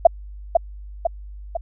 sine tone with echo, 671 Hz, E5, 31 cents sharp, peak -4 dBFS, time 0.05-0.07 s, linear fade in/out 5 ms, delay 500 ms, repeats 3, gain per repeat -5 dB, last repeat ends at 1.57 s, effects added 50 Hz sine -34 dBFS peak until 1.61 s

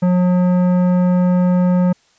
sine tone with tanh clipping, 180 Hz, F#3, 47 cents flat, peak -13 dBFS, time 0.02-1.93 s, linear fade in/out 10 ms, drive 13 dB, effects white hiss -56 dBFS RMS until 2.18 s + resampled to 16000 Hz

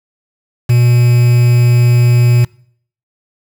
triangle tone with quantisation, 121.1 Hz, B2, 34 cents flat, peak -4 dBFS, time 0.69-2.45 s, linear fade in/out 10 ms, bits 4, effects noise-tail reverb RT60 0.6 s tail -24 dB re dry

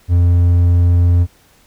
triangle tone, 87.31 Hz, F2, in tune, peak -6 dBFS, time 0.08-1.27 s, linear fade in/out 50 ms, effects pink hiss -51 dBFS RMS until 1.66 s

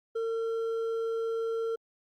triangle tone with hard clipping, 454.3 Hz, A#4, 45 cents flat, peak -30 dBFS, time 0.15-1.76 s, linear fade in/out 10 ms, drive 8 dB, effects Opus 48 kbps

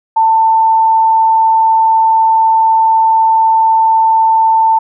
sine tone, 892 Hz, A5, 23 cents sharp, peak -6 dBFS, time 0.16-4.79 s, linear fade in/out 10 ms, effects none

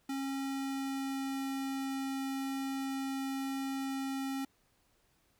square tone with pitch glide, 271.9 to 269.9 Hz, C#4 to C#4, -33 to -46 cents, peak -35 dBFS, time 0.09-4.45 s, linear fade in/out 5 ms, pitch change -13 cents, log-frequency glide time 0.41-1.51 s, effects pink hiss -72 dBFS RMS until 5.39 s

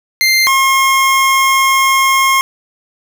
25% pulse tone pair in turn, 2093 / 1074.1 Hz, C7 / C6, 0 / +45 cents, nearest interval octave, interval 1155 cents, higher first, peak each -5 dBFS, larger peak neither, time 0.21-0.47 / 0.47-2.41 s, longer second, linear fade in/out 0 ms, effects none

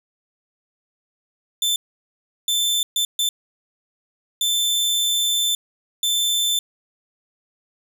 sawtooth tone bursts at uneven times, 3541 Hz, A7, 10 cents sharp, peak -15 dBFS, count 6, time 1.62-1.76 / 2.48-2.83 / 2.96-3.05 / 3.19-3.29 / 4.41-5.55 / 6.03-6.59 s, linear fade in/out 2 ms, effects none

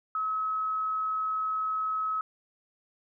sine tone, 1284 Hz, E6, 46 cents flat, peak -27 dBFS, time 0.15-2.21 s, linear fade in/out 2 ms, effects none

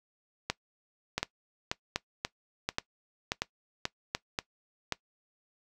two click trains, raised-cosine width 0.2 ms, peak -11 / -12 dBFS, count 6 / 8, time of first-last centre 0.5-4.15 / 1.18-4.923 s, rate 1.37 / 1.87 Hz, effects noise-tail reverb RT60 0.1 s tail -20 dB re dry

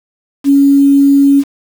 sine tone with quantisation, 279.1 Hz, C#4, 12 cents sharp, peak -4 dBFS, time 0.44-1.44 s, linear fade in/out 50 ms, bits 5, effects none

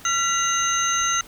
sine tone cluster, 1368 / 1972 / 2832 / 3845 / 6280 Hz, F6 / B6 / F7 / B7 / G8, -36 / -3 / +23 / -47 / +2 cents, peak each -23 / -29 / -30 / -30 / -23 dBFS, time 0.05-1.21 s, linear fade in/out 2 ms, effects pink hiss -45 dBFS RMS until 1.27 s

